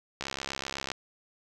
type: click train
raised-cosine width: 0.2 ms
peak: -16 dBFS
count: 49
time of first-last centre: 0.21-0.917 s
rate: 67.9 Hz
effects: none